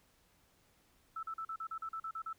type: tone bursts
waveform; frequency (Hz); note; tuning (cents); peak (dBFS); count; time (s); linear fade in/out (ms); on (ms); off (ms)
sine; 1318.5; E6; 0; -38; 11; 1.16-2.33; 5; 70; 40
effects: pink hiss -70 dBFS RMS until 2.38 s